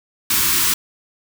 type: band-stop noise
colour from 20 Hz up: white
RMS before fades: -17 dBFS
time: 0.3-0.74 s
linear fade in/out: 5 ms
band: 400 to 920 Hz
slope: 96 dB/octave
effects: none